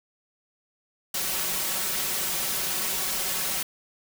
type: noise with comb filter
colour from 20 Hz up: white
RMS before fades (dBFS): -28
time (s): 1.14-3.63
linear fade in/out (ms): 5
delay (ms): 5.3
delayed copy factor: +0.75
effects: none